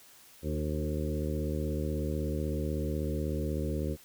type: harmonic tone with a mistuned harmonic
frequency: 76.2 Hz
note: D#2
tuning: 36 cents flat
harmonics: 1 / 2 / 3 / 4 / 5 / 6 / 7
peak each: -33 / -36 / -38 / -39 / -40 / -41 / -41 dBFS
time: 0.42-3.97 s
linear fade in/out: 50 ms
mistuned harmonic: 5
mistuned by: -16 cents
effects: white hiss -56 dBFS RMS until 4.04 s